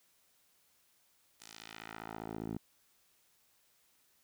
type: tone with band-pass filter sweep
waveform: 10% pulse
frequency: 55 Hz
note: A1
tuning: in tune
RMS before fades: -45 dBFS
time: 1.4-2.58 s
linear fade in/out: 5 ms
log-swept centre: 7800 to 230 Hz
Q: 0.96
effects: white hiss -71 dBFS RMS until 4.23 s